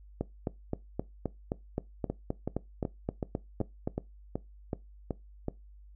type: two click trains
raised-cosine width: 2 ms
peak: -18 / -17 dBFS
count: 10 / 15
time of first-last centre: 2.1-5.483 / 0.21-3.875 s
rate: 2.66 / 3.82 Hz
effects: noise-tail reverb RT60 0.2 s tail -20 dB re dry + added 50 Hz sine -50 dBFS peak until 5.95 s